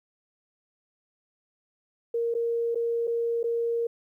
sine tone with dropouts, 466.2 Hz, A#4, in tune, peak -24 dBFS, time 2.14-3.87 s, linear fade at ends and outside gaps 5 ms, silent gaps 2.341-2.349 / 2.747-2.755 / 3.072-3.076 / 3.431-3.44 s, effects 11-bit

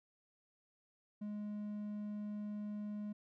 triangle tone, 208.6 Hz, G#3, 8 cents sharp, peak -38 dBFS, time 1.21-3.13 s, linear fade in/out 10 ms, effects none

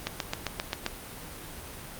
click train, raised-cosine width 0.2 ms, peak -11 dBFS, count 7, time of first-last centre 0.07-0.864 s, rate 7.56 Hz, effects pink hiss -42 dBFS RMS until 1.99 s + Opus 32 kbps

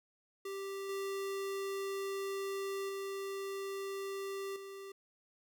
square tone with level steps, 392 Hz, G4, in tune, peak -40 / -37 / -39 / -46 dBFS, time 0.45-4.92 s, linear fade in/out 5 ms, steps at 0.89 / 2.89 / 4.56 s, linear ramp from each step 2 ms, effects none

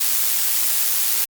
blue noise with amplitude modulation, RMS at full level -17 dBFS, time 0-1.25 s, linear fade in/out 10 ms, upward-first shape sine, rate 114 Hz, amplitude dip 45%, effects Opus 48 kbps

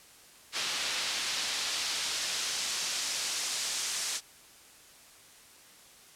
pink noise with band-pass filter sweep, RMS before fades -33 dBFS, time 0.52-4.21 s, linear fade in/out 50 ms, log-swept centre 3800 to 6600 Hz, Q 0.99, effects white hiss -55 dBFS RMS until 6.15 s + low-pass 11000 Hz 12 dB/octave

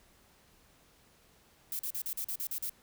violet noise bursts, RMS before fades -36 dBFS, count 9, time 1.72-2.696 s, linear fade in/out 2 ms, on 72 ms, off 41 ms, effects pink hiss -64 dBFS RMS until 2.82 s

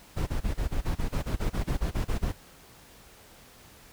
brown noise bursts, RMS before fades -27 dBFS, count 16, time 0.16-2.325 s, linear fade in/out 20 ms, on 110 ms, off 27 ms, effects pink hiss -53 dBFS RMS until 3.92 s

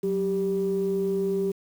sine tone pair together, 185.46 / 392 Hz, F#3 / G4, +4 / 0 cents, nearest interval octave + minor second, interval 1296 cents, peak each -28 / -23 dBFS, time 0.03-1.52 s, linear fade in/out 10 ms, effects tanh soft clip ceiling -17 dBFS + 8-bit

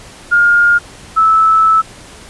sine tone pair in turn, 1416 / 1309.2 Hz, F6 / E6, +23 / -12 cents, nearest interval minor second, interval 135 cents, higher first, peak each -6 dBFS, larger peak neither, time 0.31-0.79 / 1.16-1.82 s, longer second, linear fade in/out 20 ms, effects pink hiss -36 dBFS RMS until 2.29 s + resampled to 24000 Hz

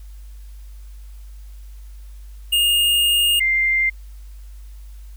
square / sine tone pair in turn, 2836 / 2096 Hz, F7 / C7, +26 / +2 cents, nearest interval perfect fourth, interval 524 cents, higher first, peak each -15 dBFS, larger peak neither, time 2.52-3.4 / 3.4-3.9 s, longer first, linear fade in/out 10 ms, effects added 50 Hz sine -35 dBFS peak until 5.16 s + white hiss -56 dBFS RMS until 5.16 s

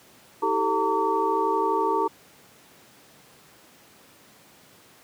sine tone cluster, 322.2 / 392.9 / 445.3 / 912 / 1145 Hz, E4 / G4 / A4 / A#5 / D6, -39 / +4 / +21 / -38 / -44 cents, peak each -31 / -27 / -28 / -24 / -29 dBFS, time 0.42-2.08 s, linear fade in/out 10 ms, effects pink hiss -53 dBFS RMS until 5.03 s + high-pass 150 Hz 12 dB/octave

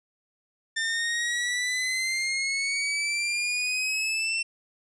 sawtooth exponential sweep, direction up, 1794 to 2703 Hz, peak -22 dBFS, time 0.76-4.43 s, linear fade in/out 10 ms, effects resampled to 22050 Hz + 10-bit

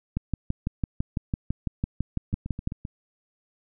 two click trains, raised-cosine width 5 ms, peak -21 / -13 dBFS, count 5 / 16, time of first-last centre 2.33-2.852 / 0.17-2.674 s, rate 7.67 / 5.99 Hz, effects none

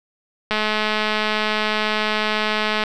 click train, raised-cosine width 0.3 ms, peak -5 dBFS, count 499, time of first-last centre 0.51-2.837 s, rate 214 Hz, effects none

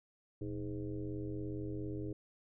sine tone with frequency modulation, 217 Hz, A3, 24 cents flat, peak -37 dBFS, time 0.41-2.13 s, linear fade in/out 5 ms, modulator 97.4 Hz, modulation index 2.2, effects none

